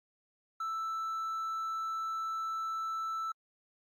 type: tone with hard clipping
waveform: triangle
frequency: 1322 Hz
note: E6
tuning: 5 cents sharp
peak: -34 dBFS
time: 0.6-3.32 s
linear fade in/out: 5 ms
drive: 5 dB
effects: AAC 64 kbps